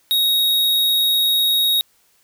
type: tone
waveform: square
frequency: 3768 Hz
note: A#7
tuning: 18 cents sharp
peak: -15 dBFS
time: 0.11-1.81 s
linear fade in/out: 0 ms
effects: white hiss -59 dBFS RMS until 2.23 s